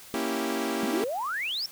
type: chord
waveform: sawtooth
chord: A# diminished seventh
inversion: none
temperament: equal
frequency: 233.1 / 277.2 / 329.6 / 392 Hz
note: A#3 / C#4 / E4 / G4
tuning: 0 / 0 / 0 / 0 cents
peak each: -29 dBFS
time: 0.14-1.04 s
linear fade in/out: 0 ms
type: exponential sweep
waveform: sine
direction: up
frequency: 200.3 to 5588 Hz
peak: -28 dBFS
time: 0.83-1.66 s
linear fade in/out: 2 ms
effects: white hiss -48 dBFS RMS until 1.71 s